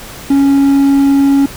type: tone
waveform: triangle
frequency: 277.2 Hz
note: C#4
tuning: in tune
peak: -4 dBFS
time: 0.3-1.46 s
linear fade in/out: 5 ms
effects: pink hiss -30 dBFS RMS until 1.56 s